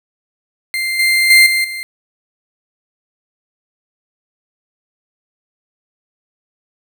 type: tone with level steps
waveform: 35% pulse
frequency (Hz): 2093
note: C7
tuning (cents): 0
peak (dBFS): -15 / -9 / -3 / -11 / -21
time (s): 0.74-1.83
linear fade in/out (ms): 0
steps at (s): 0.99 / 1.3 / 1.46 / 1.64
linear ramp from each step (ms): 5
effects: none